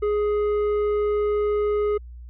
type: tone with tanh clipping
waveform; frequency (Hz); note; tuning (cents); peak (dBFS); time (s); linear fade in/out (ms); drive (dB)
triangle; 416.9; G#4; +7; -21; 0.02-1.98; 10; 12
effects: added 60 Hz sine -37 dBFS peak until 2.29 s